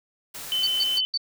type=noise; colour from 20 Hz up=white; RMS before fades=-37 dBFS; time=0.34-0.99 s; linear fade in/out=10 ms
type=tone; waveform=sine; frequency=3042 Hz; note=F#7; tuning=47 cents sharp; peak=-22 dBFS; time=0.52-1.05 s; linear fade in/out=0 ms
type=tone bursts; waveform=sine; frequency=4536 Hz; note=C#8; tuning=39 cents sharp; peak=-22 dBFS; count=4; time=0.63-1.176 s; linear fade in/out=5 ms; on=39 ms; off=130 ms
effects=none